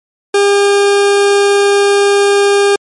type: tone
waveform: 40% pulse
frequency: 402.6 Hz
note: G4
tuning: 46 cents sharp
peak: -6 dBFS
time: 0.34-2.76 s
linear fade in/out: 5 ms
effects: MP3 48 kbps